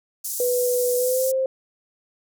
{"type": "band-pass noise", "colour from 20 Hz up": "white", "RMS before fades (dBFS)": -29, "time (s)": [0.24, 1.32], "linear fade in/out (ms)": 10, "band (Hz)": [6000, 16000], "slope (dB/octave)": 24}
{"type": "tone with pitch glide", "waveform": "sine", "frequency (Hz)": [493.9, 526.3], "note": ["B4", "C5"], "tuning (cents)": [0, 10], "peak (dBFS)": -19, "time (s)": [0.4, 1.46], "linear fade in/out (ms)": 2, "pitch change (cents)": 110, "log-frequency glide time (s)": [0.97, 1.29]}
{"effects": []}